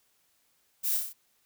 violet noise with echo, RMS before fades -30 dBFS, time 0.83-0.98 s, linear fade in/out 20 ms, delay 31 ms, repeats 5, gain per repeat -3 dB, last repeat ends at 1.135 s, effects white hiss -70 dBFS RMS until 1.45 s

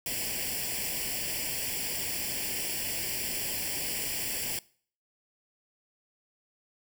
white noise with comb filter, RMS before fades -33 dBFS, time 0.06-4.59 s, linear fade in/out 2 ms, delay 0.39 ms, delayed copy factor +0.85, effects noise-tail reverb RT60 0.5 s tail -22 dB re dry

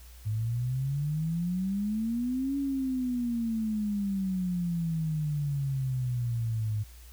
sine exponential two-way sweep, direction up then down, 104.8 to 280.8 to 104.8 Hz, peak -27 dBFS, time 0.25-6.84 s, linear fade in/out 20 ms, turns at 2.57 s, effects added 60 Hz sine -47 dBFS peak until 7.12 s + white hiss -56 dBFS RMS until 7.12 s

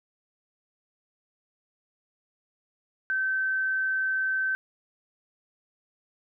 sine tone, 1542 Hz, G6, 29 cents flat, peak -24 dBFS, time 3.1-4.55 s, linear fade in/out 0 ms, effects none

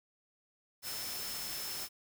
sine tone in noise, 5274 Hz, E8, in tune, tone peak -43 dBFS, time 0.82-1.89 s, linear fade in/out 50 ms, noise white, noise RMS -41 dBFS, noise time 0.82-1.89 s, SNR -5 dB, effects none

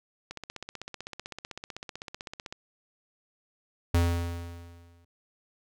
click train, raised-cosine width 0.2 ms, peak -21 dBFS, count 36, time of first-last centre 0.31-2.525 s, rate 15.8 Hz
square tone with exponential decay, 85.6 Hz, F2, 34 cents flat, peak -20 dBFS, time 3.94-5.05 s, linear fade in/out 5 ms, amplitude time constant 240 ms
effects none

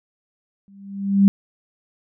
sine tone with exponential growth, 197.8 Hz, G3, 16 cents sharp, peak -7 dBFS, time 0.68-1.28 s, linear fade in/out 0 ms, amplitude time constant 130 ms, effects none

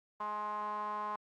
sawtooth tone with band-pass filter, 210 Hz, G#3, 19 cents sharp, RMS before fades -38 dBFS, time 0.2-1.16 s, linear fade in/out 5 ms, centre 1000 Hz, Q 8.7, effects Opus 24 kbps

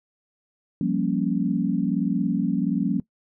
sine chord, G half-diminished seventh, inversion third, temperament equal, 174.61 / 196 / 233.1 / 277.2 Hz, F3 / G3 / Bb3 / Db4, 0 / 0 / 0 / 0 cents, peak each -26 dBFS, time 0.81-3 s, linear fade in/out 2 ms, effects noise-tail reverb RT60 0.1 s tail -19 dB re dry

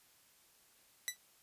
10% pulse tone with exponential decay, 1975.5 Hz, B6, in tune, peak -22 dBFS, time 1.08-1.17 s, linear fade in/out 0 ms, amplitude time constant 19 ms, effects white hiss -67 dBFS RMS until 1.42 s + resampled to 32000 Hz

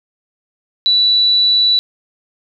sine tone, 3951 Hz, B7, in tune, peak -9 dBFS, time 0.86-1.79 s, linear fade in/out 0 ms, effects none

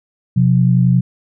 sine tone pair together, 127.64 / 178.7 Hz, C3 / F3, -43 / +40 cents, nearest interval tritone, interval 583 cents, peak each -11 / -13 dBFS, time 0.36-1.01 s, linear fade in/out 10 ms, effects none

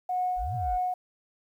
sine tone with tremolo, 730 Hz, F#5, 24 cents flat, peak -24 dBFS, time 0.09-0.94 s, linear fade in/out 5 ms, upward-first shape sine, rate 1.8 Hz, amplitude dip 60%
sine exponential two-way sweep, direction up then down, 36.11 to 130.81 to 36.11 Hz, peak -30 dBFS, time 0.36-0.79 s, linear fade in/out 50 ms, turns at 0.55 s
effects tanh soft clip ceiling -18 dBFS + 10-bit

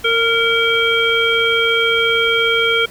harmonic tone with a mistuned harmonic, 458.5 Hz, A#4, 29 cents flat, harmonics 1 / 3 / 5 / 7, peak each -18 / -18 / -18 / -18 dBFS, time 0.04-2.86 s, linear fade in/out 10 ms, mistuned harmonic 3, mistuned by +21 cents, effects pink hiss -39 dBFS RMS until 2.9 s

